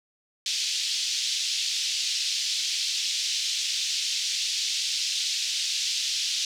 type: band-pass noise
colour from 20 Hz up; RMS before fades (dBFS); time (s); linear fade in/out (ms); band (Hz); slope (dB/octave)
white; -28; 0.46-6.45; 2; 3000 to 5700; 24
effects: none